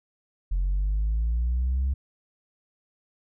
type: linear sweep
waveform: sine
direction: up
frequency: 43.67 to 68 Hz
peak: -20 dBFS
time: 0.51-1.94 s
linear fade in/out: 10 ms
effects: tanh soft clip ceiling -20 dBFS